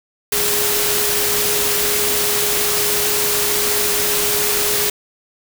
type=tone in noise; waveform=sine; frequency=415.3 Hz; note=G#4; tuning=in tune; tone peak=-24 dBFS; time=0.32-4.9 s; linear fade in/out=5 ms; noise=white; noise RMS=-18 dBFS; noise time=0.32-4.9 s; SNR=-9 dB; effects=none